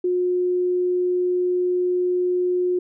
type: tone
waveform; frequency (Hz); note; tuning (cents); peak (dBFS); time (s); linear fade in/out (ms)
sine; 360; F#4; -47; -18; 0.04-2.79; 5
effects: none

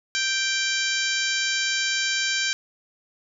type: harmonic tone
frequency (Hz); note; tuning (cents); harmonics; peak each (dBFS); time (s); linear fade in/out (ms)
784; G5; 0; 2 / 3 / 4 / 5 / 6 / 7 / 8 / 9; -27 / -29 / -30 / -31 / -32 / -32 / -33 / -34; 0.15-2.53; 0
effects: none

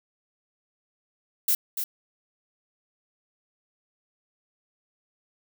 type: noise with echo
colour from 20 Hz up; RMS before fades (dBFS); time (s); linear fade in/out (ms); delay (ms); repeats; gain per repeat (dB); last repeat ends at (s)
violet; -22; 1.48-1.55; 5; 290; 1; -7; 1.84
effects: none

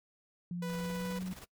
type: tone with pitch glide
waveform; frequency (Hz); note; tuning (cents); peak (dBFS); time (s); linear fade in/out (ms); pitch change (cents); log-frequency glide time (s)
sine; 175.3 to 184.97; F3 to F#3; +7 to 0; -35; 0.51-1.33; 2; +93; 0.76-1.18
type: tone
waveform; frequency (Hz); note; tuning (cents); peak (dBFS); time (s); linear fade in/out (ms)
sawtooth; 493.9; B4; 0; -36; 0.62-1.19; 5
type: noise with tremolo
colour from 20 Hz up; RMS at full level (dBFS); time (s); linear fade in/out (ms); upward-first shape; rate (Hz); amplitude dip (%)
pink; -48; 0.68-1.46; 20; square; 19; 55
effects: noise-tail reverb RT60 0.1 s tail -23 dB re dry

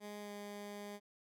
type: tone with pitch glide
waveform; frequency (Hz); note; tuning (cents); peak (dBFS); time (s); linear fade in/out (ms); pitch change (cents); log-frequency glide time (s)
15% pulse; 207.2 to 204.9; G#3 to G#3; -4 to -23; -39; 0-1; 50; -19; 0.2-0.31
effects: none

